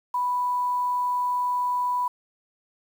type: tone with quantisation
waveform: sine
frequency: 987.8 Hz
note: B5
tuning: in tune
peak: -22 dBFS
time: 0.14-2.08 s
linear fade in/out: 5 ms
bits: 8
effects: none